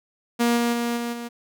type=tone with level steps; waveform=sawtooth; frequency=236.8 Hz; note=A#3; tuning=27 cents sharp; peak=-14 / -16 / -19 / -22 / -27 dBFS; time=0.39-1.29 s; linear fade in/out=20 ms; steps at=0.56 / 0.72 / 0.96 / 1.12 s; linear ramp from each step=20 ms; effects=none